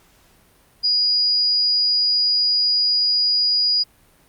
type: tone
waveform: sine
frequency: 4896 Hz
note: D#8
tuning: 29 cents flat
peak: -15 dBFS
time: 0.83-3.84 s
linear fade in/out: 20 ms
effects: pink hiss -55 dBFS RMS until 4.28 s + Opus 48 kbps